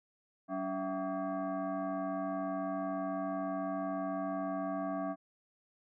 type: tone with frequency modulation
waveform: sine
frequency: 190 Hz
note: F#3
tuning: 46 cents sharp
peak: -33 dBFS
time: 0.48-5.16 s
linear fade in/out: 50 ms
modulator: 474 Hz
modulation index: 1.8
effects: none